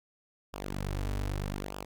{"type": "tone with flanger", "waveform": "sawtooth", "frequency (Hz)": 49, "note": "G1", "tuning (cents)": 0, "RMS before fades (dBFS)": -35, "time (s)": [0.53, 1.85], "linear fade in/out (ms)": 10, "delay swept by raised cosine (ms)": [0.48, 5.78], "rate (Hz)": 0.81, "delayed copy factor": -0.8, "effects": []}